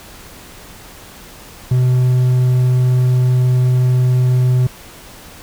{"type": "tone", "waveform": "triangle", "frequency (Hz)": 126.3, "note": "B2", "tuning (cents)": 39, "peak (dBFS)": -8, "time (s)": [1.71, 4.67], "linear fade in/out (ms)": 5, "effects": ["pink hiss -38 dBFS RMS until 5.42 s"]}